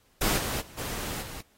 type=noise with level steps; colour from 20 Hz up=pink; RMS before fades=-26 / -32 / -50 / -35 / -41 dBFS; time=0.21-1.41 s; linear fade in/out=5 ms; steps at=0.37 / 0.6 / 0.77 / 1.21 s; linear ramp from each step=20 ms; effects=pink hiss -65 dBFS RMS until 1.57 s + AAC 48 kbps